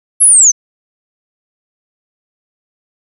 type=linear sweep; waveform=sine; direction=down; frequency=11240 to 5920 Hz; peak=-3 dBFS; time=0.2-0.52 s; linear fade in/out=20 ms; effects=none